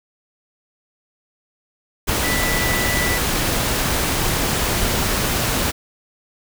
sine tone in noise, 1975.5 Hz, B6, in tune, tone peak -23 dBFS, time 2.23-3.19 s, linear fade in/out 20 ms, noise pink, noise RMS -20 dBFS, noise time 2.07-5.72 s, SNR -6 dB, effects none

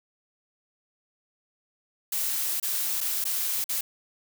blue noise with dropouts, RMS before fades -28 dBFS, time 2.12-3.81 s, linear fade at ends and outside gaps 5 ms, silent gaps 2.6-2.627 / 3.006-3.01 / 3.242-3.252 / 3.642-3.691 s, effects none

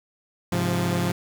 sawtooth chord, F minor, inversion first, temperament equal with one note detuned, 103.83 / 133.02 / 174.61 Hz, Ab2 / C3 / F3, 0 / +29 / 0 cents, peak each -24 / -25 / -20 dBFS, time 0.52-1.12 s, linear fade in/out 5 ms, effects 7-bit

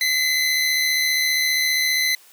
25% pulse tone pair together, 2025 / 2100 Hz, B6 / C7, +43 / +6 cents, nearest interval minor second, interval 63 cents, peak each -15 / -23 dBFS, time 0.01-2.15 s, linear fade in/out 2 ms, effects white hiss -50 dBFS RMS until 2.32 s + high-pass 400 Hz 12 dB/octave

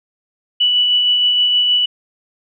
sine tone with tremolo, 2958 Hz, F#7, 1 cent flat, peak -10 dBFS, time 0.6-1.86 s, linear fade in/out 10 ms, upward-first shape sine, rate 6.4 Hz, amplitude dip 25%, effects none

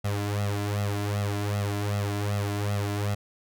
sawtooth tone with flanger, 102.3 Hz, G#2, 26 cents flat, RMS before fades -28 dBFS, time 0.04-3.15 s, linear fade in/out 10 ms, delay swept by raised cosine 1.5 to 3 ms, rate 2.6 Hz, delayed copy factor +0.9, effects none

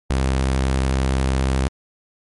sawtooth tone with vibrato, 66 Hz, C2, 16 cents sharp, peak -13 dBFS, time 0.1-1.68 s, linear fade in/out 0 ms, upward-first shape sine, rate 11 Hz, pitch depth 12 cents each way, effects MP3 48 kbps

